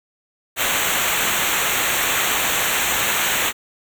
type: noise with comb filter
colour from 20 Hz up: pink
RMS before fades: -20 dBFS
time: 0.56-3.53 s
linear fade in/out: 50 ms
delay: 0.2 ms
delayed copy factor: -0.9
effects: none